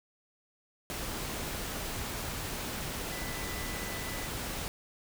sine tone in noise, 1991 Hz, B6, 14 cents sharp, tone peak -44 dBFS, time 3.12-4.27 s, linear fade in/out 0 ms, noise pink, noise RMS -37 dBFS, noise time 0.9-4.68 s, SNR -10 dB, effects none

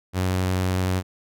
sawtooth tone with vibrato, 92.5 Hz, F#2, in tune, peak -17 dBFS, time 0.13-1.03 s, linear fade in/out 50 ms, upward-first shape sine, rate 11 Hz, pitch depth 9 cents each way, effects none

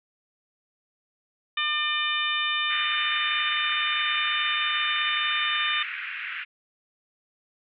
harmonic tone, 600 Hz, D5, 37 cents sharp, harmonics 2 / 3 / 4 / 5 / 6, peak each -30 / -30 / -30 / -30 / -30 dBFS, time 1.57-5.83 s, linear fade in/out 5 ms
white band-pass noise, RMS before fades -34 dBFS, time 2.69-6.45 s, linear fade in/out 20 ms, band 1400 to 2700 Hz, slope 48 dB/octave
effects none

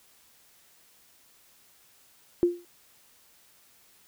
sine tone with exponential decay, 349.2 Hz, F4, in tune, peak -15 dBFS, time 2.43-2.65 s, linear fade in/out 0 ms, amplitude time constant 47 ms, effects white hiss -60 dBFS RMS until 4.07 s

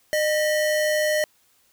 square tone pair together, 609.6 / 1941 Hz, D#5 / B6, -36 / -31 cents, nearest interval octave + minor sixth, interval 2005 cents, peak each -21 / -28 dBFS, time 0.13-1.24 s, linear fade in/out 0 ms, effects white hiss -62 dBFS RMS until 1.72 s

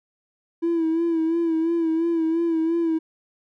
triangle tone with vibrato, 329.6 Hz, E4, in tune, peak -16 dBFS, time 0.62-2.99 s, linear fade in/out 20 ms, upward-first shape sine, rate 2.9 Hz, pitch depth 50 cents each way, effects tanh soft clip ceiling -15 dBFS

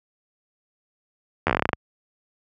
slowing click train, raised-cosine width 0.5 ms, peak -4 dBFS, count 12, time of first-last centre 1.47-1.732 s, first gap 12 ms, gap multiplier 1.13, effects high-pass 60 Hz 12 dB/octave

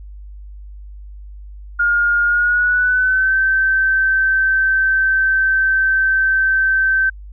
sine tone with pitch glide, 1420 to 1548.5 Hz, F6 to G6, +28 to -22 cents, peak -12 dBFS, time 1.79-7.1 s, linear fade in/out 10 ms, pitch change +150 cents, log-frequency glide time 2.25-3.35 s, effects added 50 Hz sine -32 dBFS peak until 7.32 s

